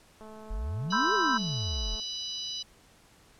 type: click train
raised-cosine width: 1 ms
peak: -35 dBFS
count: 389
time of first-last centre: 0.21-1.998 s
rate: 217 Hz
type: exponential two-way sweep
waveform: sine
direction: up then down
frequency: 38.31 to 442.7 to 38.31 Hz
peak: -30 dBFS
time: 0.5-1.96 s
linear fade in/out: 10 ms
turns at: 1.14 s
type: harmonic tone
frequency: 987.8 Hz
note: B5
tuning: in tune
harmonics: 3 / 4 / 5 / 6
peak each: -39 / -37 / -39 / -44 dBFS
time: 0.9-2.63 s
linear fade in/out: 10 ms
type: chord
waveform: sine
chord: C major seventh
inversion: third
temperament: equal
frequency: 987.8 / 1046.5 / 1318.5 / 1568 Hz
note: B5 / C6 / E6 / G6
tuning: 0 / 0 / 0 / 0 cents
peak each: -29 / -33 / -29 / -29 dBFS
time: 0.92-1.38 s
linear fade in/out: 10 ms
effects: pink hiss -59 dBFS RMS until 3.39 s + low-pass 11000 Hz 12 dB/octave